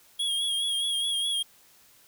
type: tone with vibrato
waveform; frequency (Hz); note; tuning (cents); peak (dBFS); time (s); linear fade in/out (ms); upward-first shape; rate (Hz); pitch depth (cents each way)
square; 3291; G#7; -16; -26; 0.19-1.43; 10; sine; 4.8; 44
effects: white hiss -58 dBFS RMS until 2.07 s